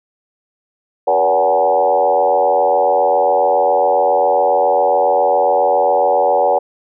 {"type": "tone with frequency modulation", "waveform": "sine", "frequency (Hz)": 659.3, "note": "E5", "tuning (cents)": 0, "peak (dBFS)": -10, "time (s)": [1.07, 6.59], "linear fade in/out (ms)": 10, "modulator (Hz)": 87.3, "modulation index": 2.3, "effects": []}